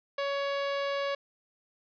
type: tone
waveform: sawtooth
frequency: 560 Hz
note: C#5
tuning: 18 cents sharp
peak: -25 dBFS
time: 0.18-1.15 s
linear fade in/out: 5 ms
effects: resampled to 11025 Hz + 10-bit